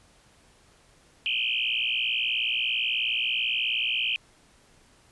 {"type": "tone with frequency modulation", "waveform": "sine", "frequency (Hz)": 2794, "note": "F7", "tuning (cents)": 0, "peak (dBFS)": -24, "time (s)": [1.26, 4.16], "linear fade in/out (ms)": 0, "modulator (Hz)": 58.5, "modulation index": 6.1, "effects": ["pink hiss -59 dBFS RMS until 5.11 s", "resampled to 24000 Hz"]}